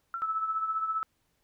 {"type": "tone with exponential decay", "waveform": "sine", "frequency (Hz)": 1356, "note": "E6", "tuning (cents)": 49, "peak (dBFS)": -29, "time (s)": [0.14, 0.42], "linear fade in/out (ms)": 1, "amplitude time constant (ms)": 60}
{"type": "tone with tremolo", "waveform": "sine", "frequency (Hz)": 1308, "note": "E6", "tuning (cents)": -14, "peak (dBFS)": -25, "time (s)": [0.22, 1.03], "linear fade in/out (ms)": 0, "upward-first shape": "triangle", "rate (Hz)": 15, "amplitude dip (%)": 65}
{"effects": ["pink hiss -74 dBFS RMS until 1.43 s"]}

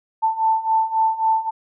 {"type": "beating tone pair", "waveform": "sine", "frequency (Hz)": [885, 888.7], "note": ["A5", "A5"], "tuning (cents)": [10, 17], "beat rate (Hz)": 3.7, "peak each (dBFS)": [-21, -18], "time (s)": [0.22, 1.51], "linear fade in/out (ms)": 20, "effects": []}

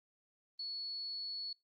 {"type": "tone", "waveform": "sine", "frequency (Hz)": 4400, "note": "C#8", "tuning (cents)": -14, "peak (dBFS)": -39, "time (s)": [0.59, 1.53], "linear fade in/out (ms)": 5, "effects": ["noise-tail reverb RT60 0.2 s tail -24 dB re dry", "Opus 32 kbps"]}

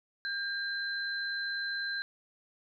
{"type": "tone pair together", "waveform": "sine", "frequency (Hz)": [1600, 4072], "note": ["G6", "C8"], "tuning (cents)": [35, -48], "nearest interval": "octave + major third", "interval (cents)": 1617, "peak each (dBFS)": [-33, -38], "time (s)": [0.25, 2.02], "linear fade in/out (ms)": 0, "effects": []}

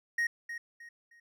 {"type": "tone with echo", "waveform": "triangle", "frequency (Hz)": 1872, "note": "A#6", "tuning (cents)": 7, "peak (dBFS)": -25, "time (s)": [0.18, 0.27], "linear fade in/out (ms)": 5, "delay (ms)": 310, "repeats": 3, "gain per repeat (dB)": -10, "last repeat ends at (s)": 1.2, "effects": []}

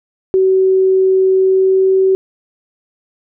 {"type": "tone with pitch glide", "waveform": "sine", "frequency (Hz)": [378.7, 380.9], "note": ["F#4", "G4"], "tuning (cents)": [40, -50], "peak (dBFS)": -8, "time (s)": [0.34, 2.15], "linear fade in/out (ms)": 0, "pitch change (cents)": 10, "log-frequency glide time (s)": [1.35, 1.93], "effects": []}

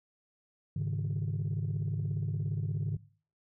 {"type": "chord", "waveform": "sine", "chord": "Ab suspended fourth", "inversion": "none", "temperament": "equal", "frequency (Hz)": [103.83, 138.59, 155.56], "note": ["Ab2", "Db3", "Eb3"], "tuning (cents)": [0, 0, 0], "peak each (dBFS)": -33, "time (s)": [0.76, 2.97], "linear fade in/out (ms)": 5, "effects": ["noise-tail reverb RT60 0.4 s tail -17 dB re dry", "tanh soft clip ceiling -26 dBFS"]}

